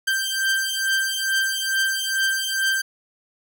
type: beating tone pair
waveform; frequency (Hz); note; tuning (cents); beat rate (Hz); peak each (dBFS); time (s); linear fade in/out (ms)
sawtooth; 1568 / 1570.3; G6 / G6; 0 / +3; 2.3; -20; 0.07-2.82; 10
effects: none